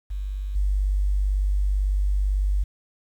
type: tone with level steps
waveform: sine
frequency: 49 Hz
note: G1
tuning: in tune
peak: -26 / -19 dBFS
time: 0.1-2.64 s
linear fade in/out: 10 ms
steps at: 0.55 s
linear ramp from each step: 10 ms
effects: 9-bit

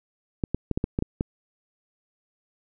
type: clicks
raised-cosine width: 3 ms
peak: -11 dBFS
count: 8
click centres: 0.438 / 0.546 / 0.713 / 0.775 / 0.841 / 0.989 / 1.024 / 1.209 s
effects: none

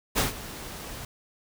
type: noise with ADSR envelope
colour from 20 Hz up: pink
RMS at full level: -22 dBFS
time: 0.15-1.05 s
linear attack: 33 ms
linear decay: 140 ms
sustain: -17 dB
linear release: 3 ms
effects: none

